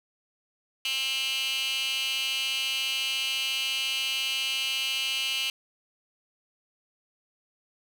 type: tone with high-pass filter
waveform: 15% pulse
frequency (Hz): 265.7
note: C4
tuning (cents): +27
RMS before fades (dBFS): -29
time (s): 0.85-5.5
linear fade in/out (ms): 2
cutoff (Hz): 3000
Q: 5.1
effects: none